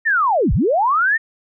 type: linear two-way sweep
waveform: sine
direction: down then up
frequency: 1864.7 to 32.7 to 1864.7 Hz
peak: -13 dBFS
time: 0.05-1.18 s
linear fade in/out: 20 ms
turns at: 0.53 s
effects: none